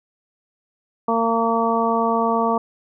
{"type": "harmonic tone", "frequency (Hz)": 228.8, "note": "A#3", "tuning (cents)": -32, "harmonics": [1, 2, 3, 4, 5], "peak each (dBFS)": [-23, -23, -23, -23, -23], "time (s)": [1.08, 2.58], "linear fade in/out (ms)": 5, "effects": []}